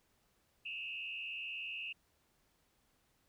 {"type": "tone with frequency modulation", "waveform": "sine", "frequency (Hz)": 2700, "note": "E7", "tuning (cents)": 41, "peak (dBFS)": -40, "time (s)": [0.65, 1.93], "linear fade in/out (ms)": 10, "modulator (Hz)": 81.7, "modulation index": 2, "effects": ["pink hiss -75 dBFS RMS until 3.28 s"]}